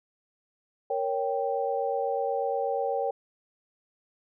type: chord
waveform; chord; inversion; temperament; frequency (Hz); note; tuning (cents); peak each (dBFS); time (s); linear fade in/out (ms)
sine; G diminished; first; equal; 466.2 / 554.4 / 784; Bb4 / Db5 / G5; 0 / 0 / 0; -30; 0.9-3.11; 5
effects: none